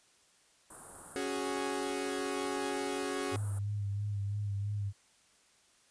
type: band-stop noise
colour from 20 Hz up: white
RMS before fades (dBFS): -45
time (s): 0.7-3.59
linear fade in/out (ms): 5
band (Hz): 1500 to 8500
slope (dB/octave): 48
type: chord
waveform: sawtooth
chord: C# suspended fourth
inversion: none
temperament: equal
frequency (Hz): 277.2 / 370 / 415.3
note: C#4 / F#4 / G#4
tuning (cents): 0 / 0 / 0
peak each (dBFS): -34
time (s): 1.16-3.36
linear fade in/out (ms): 0
type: tone with vibrato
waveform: sine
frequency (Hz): 101.7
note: G#2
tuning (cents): -36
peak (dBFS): -32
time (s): 3.31-4.93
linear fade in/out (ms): 50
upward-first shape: sine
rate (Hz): 3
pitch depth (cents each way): 35
effects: white hiss -66 dBFS RMS until 5.9 s + resampled to 22050 Hz